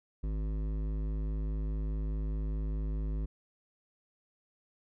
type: tone with hard clipping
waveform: triangle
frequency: 52.4 Hz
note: G#1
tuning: 16 cents sharp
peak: -33 dBFS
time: 0.23-3.26 s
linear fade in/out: 10 ms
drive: 17 dB
effects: none